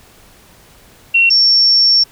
sine tone pair in turn, 2730 / 5460 Hz, F7 / F8, -40 / -40 cents, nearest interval octave, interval 1200 cents, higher second, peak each -7 dBFS, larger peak neither, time 1.14-1.3 / 1.3-2.04 s, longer second, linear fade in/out 10 ms, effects pink hiss -45 dBFS RMS until 2.11 s

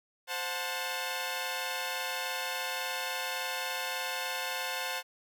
10% pulse chord, F# diminished, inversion second, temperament equal with one note detuned, 523.3 / 726.4 / 880 Hz, C5 / F#5 / A5, 0 / -32 / 0 cents, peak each -29 dBFS, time 0.27-5.03 s, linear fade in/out 50 ms, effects none

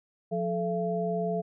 sine tone cluster, 177.2 / 434.9 / 677 Hz, F3 / A4 / E5, +25 / -20 / +46 cents, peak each -31 dBFS, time 0.31-1.42 s, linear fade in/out 20 ms, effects none

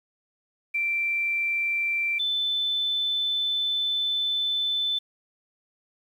sine tone pair in turn, 2349 / 3520 Hz, D7 / A7, 0 / 0 cents, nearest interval perfect fifth, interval 700 cents, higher second, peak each -23 dBFS, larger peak neither, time 0.74-2.19 / 2.19-4.99 s, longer second, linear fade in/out 10 ms, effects 9-bit

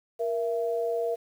sine tone pair together, 470 / 669.1 Hz, A#4 / E5, +14 / +26 cents, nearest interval tritone, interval 612 cents, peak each -27 / -30 dBFS, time 0.19-1.16 s, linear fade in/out 20 ms, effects 9-bit

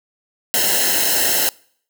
white noise with comb filter, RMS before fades -17 dBFS, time 0.54-1.49 s, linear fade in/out 0 ms, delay 0.85 ms, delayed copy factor -0.9, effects noise-tail reverb RT60 0.6 s tail -25 dB re dry

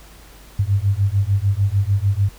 sine beating tone pair, 96.3 / 103 Hz, G2 / G#2, -30 / -14 cents, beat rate 6.7 Hz, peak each -18 dBFS, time 0.59-2.29 s, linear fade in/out 5 ms, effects added 50 Hz sine -43 dBFS peak until 2.38 s + pink hiss -46 dBFS RMS until 2.38 s

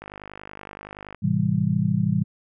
click train, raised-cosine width 0.5 ms, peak -22 dBFS, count 58, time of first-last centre 0.02-1.146 s, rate 50.6 Hz
sine chord, A minor seventh, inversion none, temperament just, 110 / 132 / 165 / 198 Hz, A2 / C3 / E3 / G3, 0 / +16 / +2 / +18 cents, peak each -26 / -26 / -23 / -24 dBFS, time 1.22-2.24 s, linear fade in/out 20 ms
effects none

